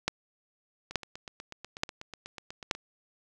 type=two click trains; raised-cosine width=0.2 ms; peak=-9 / -24 dBFS; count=4 / 16; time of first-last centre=0.08-2.712 / 0.91-2.75 s; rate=1.14 / 8.15 Hz; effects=none